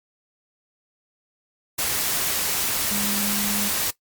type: tone in noise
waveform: sine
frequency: 204.9 Hz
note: G#3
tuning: 23 cents flat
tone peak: -28 dBFS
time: 2.91-3.69 s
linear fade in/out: 10 ms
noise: white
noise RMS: -24 dBFS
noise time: 1.78-3.91 s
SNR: -7 dB
effects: noise-tail reverb RT60 0.1 s tail -18 dB re dry + Opus 48 kbps